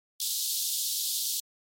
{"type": "high-pass noise", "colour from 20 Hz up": "pink", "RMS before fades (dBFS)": -30, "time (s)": [0.2, 1.4], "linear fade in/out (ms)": 2, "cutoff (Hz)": 3500, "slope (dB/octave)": 48, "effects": ["MP3 64 kbps"]}